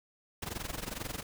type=noise with amplitude modulation; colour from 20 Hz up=pink; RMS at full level=-36 dBFS; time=0.42-1.23 s; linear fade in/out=5 ms; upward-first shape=sine; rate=22.3 Hz; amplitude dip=85%; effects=none